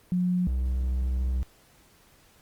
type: tone pair in turn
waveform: sine / triangle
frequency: 180 / 63.64 Hz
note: F#3 / C2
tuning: -47 / -47 cents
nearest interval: octave + tritone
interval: 1800 cents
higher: first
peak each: -22 dBFS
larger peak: neither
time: 0.12-0.47 / 0.47-1.43 s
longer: second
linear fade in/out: 0 ms
effects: pink hiss -59 dBFS RMS until 2.41 s + Opus 32 kbps